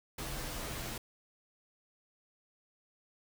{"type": "noise with comb filter", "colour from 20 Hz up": "pink", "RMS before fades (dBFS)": -40, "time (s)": [0.18, 0.98], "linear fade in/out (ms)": 5, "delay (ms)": 11, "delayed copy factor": -0.75, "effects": []}